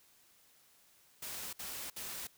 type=noise bursts; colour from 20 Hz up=white; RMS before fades=-43 dBFS; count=3; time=1.22-2.272 s; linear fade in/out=5 ms; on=310 ms; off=61 ms; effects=white hiss -66 dBFS RMS until 2.37 s

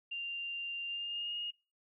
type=tone with pitch glide; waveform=sine; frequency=2786 to 2859 Hz; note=F7 to F7; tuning=-5 to +40 cents; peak=-36 dBFS; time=0.11-1.51 s; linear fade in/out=10 ms; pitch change=+45 cents; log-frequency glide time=0.86-1.36 s; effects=noise-tail reverb RT60 0.3 s tail -21 dB re dry

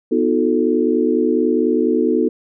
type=chord; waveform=sine; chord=B dominant seventh; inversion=none; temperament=equal with one note detuned; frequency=246.9 / 311.1 / 361.1 / 440 Hz; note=B3 / D#4 / F#4 / A4; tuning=0 / 0 / -42 / 0 cents; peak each=-19 dBFS; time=0.11-2.29 s; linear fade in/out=10 ms; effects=none

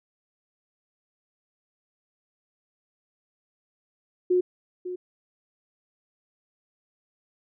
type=tone with echo; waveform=sine; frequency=362.2 Hz; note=F#4; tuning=37 cents flat; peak=-18 dBFS; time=4.3-4.41 s; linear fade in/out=10 ms; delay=550 ms; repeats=1; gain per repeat=-12 dB; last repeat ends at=4.96 s; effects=none

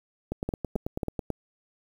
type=two click trains; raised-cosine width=2 ms; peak=-15 / -16 dBFS; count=4 / 9; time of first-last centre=0.49-1.303 / 0.32-1.192 s; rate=3.69 / 9.17 Hz; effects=8-bit

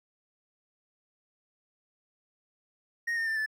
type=tone with pitch steps; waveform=triangle; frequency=1864.7 / 1824.2 / 1784.6 / 1745.9 Hz; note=A#6 / A#6 / A6 / A6; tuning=0 / -38 / +24 / -14 cents; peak=-26 dBFS; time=3.07-3.462 s; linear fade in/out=10 ms; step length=98 ms; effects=none

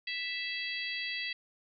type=harmonic tone; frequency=659.3 Hz; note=E5; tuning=in tune; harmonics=3 / 4 / 5 / 6 / 7; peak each=-38 / -39 / -41 / -44 / -42 dBFS; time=0.07-1.33 s; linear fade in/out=5 ms; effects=none

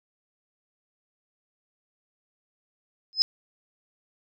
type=tone with exponential growth; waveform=sine; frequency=5100 Hz; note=D#8; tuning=42 cents sharp; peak=-11 dBFS; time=3.13-3.22 s; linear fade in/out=0 ms; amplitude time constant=18 ms; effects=none

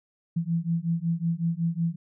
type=beating tone pair; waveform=sine; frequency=164.81 / 170.21 Hz; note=E3 / F3; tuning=0 / -44 cents; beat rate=5.4 Hz; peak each=-27 / -27 dBFS; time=0.36-1.96 s; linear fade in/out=10 ms; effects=none

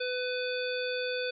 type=harmonic tone; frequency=500 Hz; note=B4; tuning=21 cents sharp; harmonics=1 / 3 / 5 / 7 / 9; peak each=-32 / -37 / -39 / -40 / -42 dBFS; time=0-1.31 s; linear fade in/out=10 ms; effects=none

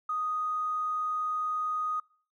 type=tone with tanh clipping; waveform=triangle; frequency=1244.5 Hz; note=D#6; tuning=in tune; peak=-28 dBFS; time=0.09-2 s; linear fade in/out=5 ms; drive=3 dB; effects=noise-tail reverb RT60 0.5 s tail -26 dB re dry

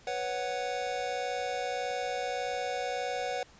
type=chord; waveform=square; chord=B suspended second; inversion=none; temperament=just; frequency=493.9 / 555.6 / 740.8 Hz; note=B4 / C#5 / F#5; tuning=0 / +4 / +2 cents; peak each=-37 / -38 / -35 dBFS; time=0.07-3.43 s; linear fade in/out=2 ms; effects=pink hiss -57 dBFS RMS until 3.59 s + resampled to 16000 Hz

